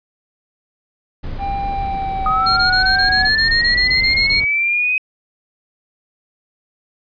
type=noise; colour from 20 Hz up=brown; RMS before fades=-26 dBFS; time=1.23-4.45 s; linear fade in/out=10 ms
type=tone with pitch glide; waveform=triangle; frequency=794 to 749.4 Hz; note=G5 to F#5; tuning=+22 to +22 cents; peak=-18 dBFS; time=1.38-3.3 s; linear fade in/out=50 ms; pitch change=-100 cents; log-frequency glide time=1.66-2.76 s
type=linear sweep; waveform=sine; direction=up; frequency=1240 to 2528 Hz; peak=-14 dBFS; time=2.26-4.98 s; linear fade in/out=2 ms
type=tone bursts; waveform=sine; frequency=4243 Hz; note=C8; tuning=23 cents sharp; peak=-15 dBFS; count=15; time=2.46-4.404 s; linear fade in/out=10 ms; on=110 ms; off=21 ms
effects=resampled to 11025 Hz